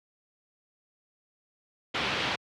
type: low-pass noise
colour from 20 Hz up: white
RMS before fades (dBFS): -30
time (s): 1.94-2.36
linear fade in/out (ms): 10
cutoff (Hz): 3600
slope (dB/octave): 24
effects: high-pass 80 Hz 12 dB/octave